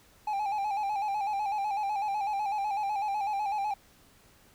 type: tone with vibrato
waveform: triangle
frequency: 819 Hz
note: G#5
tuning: 24 cents flat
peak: -26 dBFS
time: 0.27-3.74 s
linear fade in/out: 5 ms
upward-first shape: square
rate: 8 Hz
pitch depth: 60 cents each way
effects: pink hiss -60 dBFS RMS until 4.54 s